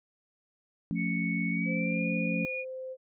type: chord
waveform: sine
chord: F augmented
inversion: none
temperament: equal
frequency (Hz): 174.61 / 220 / 277.2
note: F3 / A3 / C#4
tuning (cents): 0 / 0 / 0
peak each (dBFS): -31 / -33 / -35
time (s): 0.91-2.45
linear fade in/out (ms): 0
type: tone with pitch glide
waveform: sine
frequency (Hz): 2217 to 2446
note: C#7 to D#7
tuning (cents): 0 to -30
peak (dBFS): -33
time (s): 0.95-2.65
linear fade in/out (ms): 50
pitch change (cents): +170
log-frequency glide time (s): 1.5-2.08
type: tone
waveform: sine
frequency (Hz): 519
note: C5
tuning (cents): -14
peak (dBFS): -36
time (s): 1.65-2.97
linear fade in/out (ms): 50
effects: none